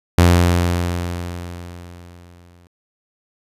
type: tone with exponential decay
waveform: sawtooth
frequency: 87.4 Hz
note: F2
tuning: 2 cents sharp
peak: -4 dBFS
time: 0.18-2.67 s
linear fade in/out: 0 ms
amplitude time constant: 540 ms
effects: resampled to 32000 Hz